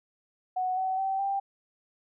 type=tone with pitch steps; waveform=sine; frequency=740 / 755.5 / 771.4 / 787.6 Hz; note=F#5 / F#5 / G5 / G5; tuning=0 / +36 / -28 / +8 cents; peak=-26 dBFS; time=0.56-1.4 s; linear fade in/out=10 ms; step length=210 ms; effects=none